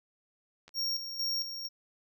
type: clicks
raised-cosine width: 0.2 ms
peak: -33 / -42 dBFS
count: 2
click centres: 0.68 / 0.692 s
type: tone with tremolo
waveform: square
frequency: 5560 Hz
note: F8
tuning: 9 cents flat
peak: -30 dBFS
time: 0.74-1.69 s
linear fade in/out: 50 ms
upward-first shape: square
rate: 2.2 Hz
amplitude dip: 60%
effects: none